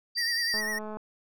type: tone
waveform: sine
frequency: 4696 Hz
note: D8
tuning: 1 cent flat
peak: -28 dBFS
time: 0.15-0.61 s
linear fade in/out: 20 ms
type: tone with vibrato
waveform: square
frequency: 1878 Hz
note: A#6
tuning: 12 cents sharp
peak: -30 dBFS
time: 0.17-0.79 s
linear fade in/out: 10 ms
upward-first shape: sine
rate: 9.9 Hz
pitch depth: 61 cents each way
type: click train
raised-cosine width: 1 ms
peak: -26 dBFS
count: 93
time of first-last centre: 0.54-0.97 s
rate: 214 Hz
effects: none